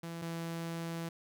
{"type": "tone pair in turn", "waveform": "sawtooth", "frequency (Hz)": [167.4, 166.6], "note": ["E3", "E3"], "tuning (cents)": [27, 19], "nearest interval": "unison", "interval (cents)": 8, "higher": "first", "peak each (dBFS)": [-36, -33], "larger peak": "second", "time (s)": [[0.03, 0.22], [0.22, 1.09]], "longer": "second", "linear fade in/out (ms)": 5, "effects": []}